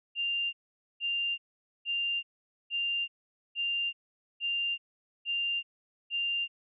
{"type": "tone bursts", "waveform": "sine", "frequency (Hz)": 2791, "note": "F7", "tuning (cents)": -2, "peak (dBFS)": -28, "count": 8, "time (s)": [0.15, 6.48], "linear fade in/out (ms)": 50, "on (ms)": 380, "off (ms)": 470, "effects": []}